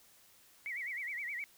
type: tone with vibrato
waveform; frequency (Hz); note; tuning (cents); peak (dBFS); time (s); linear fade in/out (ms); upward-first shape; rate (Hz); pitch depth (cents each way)
sine; 2093; C7; 0; -37; 0.66-1.44; 0; sine; 9.6; 180
effects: white hiss -63 dBFS RMS until 1.57 s